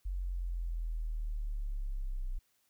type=linear sweep; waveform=sine; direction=down; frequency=46.38 to 30.74 Hz; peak=-33 dBFS; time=0.05-2.39 s; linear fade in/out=10 ms; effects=white hiss -74 dBFS RMS until 2.69 s